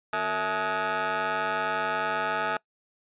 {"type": "ring-modulated tone", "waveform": "20% pulse", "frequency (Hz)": 202.8, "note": "G#3", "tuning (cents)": -41, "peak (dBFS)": -18, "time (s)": [0.13, 2.57], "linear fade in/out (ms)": 2, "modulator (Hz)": 1060, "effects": ["noise-tail reverb RT60 0.1 s tail -23 dB re dry", "resampled to 8000 Hz"]}